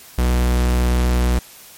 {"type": "tone", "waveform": "45% pulse", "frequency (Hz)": 61.3, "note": "B1", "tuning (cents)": -12, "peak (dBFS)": -14, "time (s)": [0.18, 1.39], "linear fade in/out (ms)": 5, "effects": ["white hiss -42 dBFS RMS until 1.77 s", "MP3 64 kbps"]}